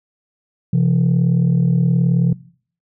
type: tone pair together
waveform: sine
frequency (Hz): 131.4 / 170.32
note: C3 / F3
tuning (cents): +8 / -43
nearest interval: major third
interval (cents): 449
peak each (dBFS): -13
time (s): 0.73-2.33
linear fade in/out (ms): 5
effects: noise-tail reverb RT60 0.5 s tail -21 dB re dry + tanh soft clip ceiling -9 dBFS